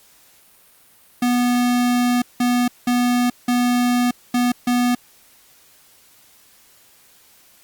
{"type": "tone bursts at uneven times", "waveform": "square", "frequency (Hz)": 244.8, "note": "B3", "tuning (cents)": -15, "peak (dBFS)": -16, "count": 6, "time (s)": [[1.22, 2.22], [2.4, 2.68], [2.87, 3.3], [3.48, 4.11], [4.34, 4.52], [4.67, 4.95]], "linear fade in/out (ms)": 5, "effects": ["white hiss -52 dBFS RMS until 7.63 s", "Opus 48 kbps"]}